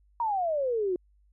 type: exponential sweep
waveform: sine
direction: down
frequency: 960 to 349.2 Hz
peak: -25 dBFS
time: 0.2-0.96 s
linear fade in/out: 2 ms
effects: added 50 Hz sine -60 dBFS peak until 1.32 s